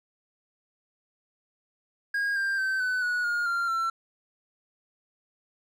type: tone with pitch steps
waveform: triangle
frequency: 1632 / 1588.3 / 1545.8 / 1504.4 / 1464.1 / 1424.8 / 1386.7 / 1349.5 Hz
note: G#6 / G6 / G6 / F#6 / F#6 / F6 / F6 / E6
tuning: -31 / +22 / -25 / +28 / -19 / +34 / -13 / +40 cents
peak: -23 dBFS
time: 2.14-3.9 s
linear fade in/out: 5 ms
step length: 220 ms
effects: none